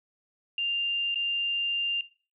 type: tone with dropouts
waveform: sine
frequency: 2794 Hz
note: F7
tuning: in tune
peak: -26 dBFS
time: 0.58-2.01 s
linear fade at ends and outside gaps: 2 ms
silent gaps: 1.145-1.157 s
effects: noise-tail reverb RT60 0.4 s tail -18 dB re dry